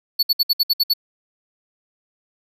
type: tone bursts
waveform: square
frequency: 4435 Hz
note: C#8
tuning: in tune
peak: -14 dBFS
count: 8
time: 0.19-0.937 s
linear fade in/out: 10 ms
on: 40 ms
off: 61 ms
effects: none